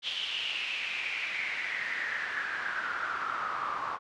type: noise with band-pass filter sweep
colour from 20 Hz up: pink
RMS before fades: -34 dBFS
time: 0.02-3.99 s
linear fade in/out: 50 ms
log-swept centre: 3200 to 1100 Hz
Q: 6.6
effects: low-pass 6000 Hz 12 dB/octave